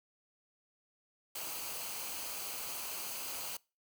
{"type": "noise with comb filter", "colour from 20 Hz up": "white", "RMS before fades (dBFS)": -41, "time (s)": [1.35, 3.57], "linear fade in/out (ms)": 5, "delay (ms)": 0.55, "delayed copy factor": -0.5, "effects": ["noise-tail reverb RT60 0.3 s tail -24 dB re dry"]}